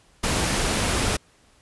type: noise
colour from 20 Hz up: pink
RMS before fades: -23 dBFS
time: 0.23-1.17 s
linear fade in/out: 10 ms
effects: pink hiss -58 dBFS RMS until 1.61 s + resampled to 24000 Hz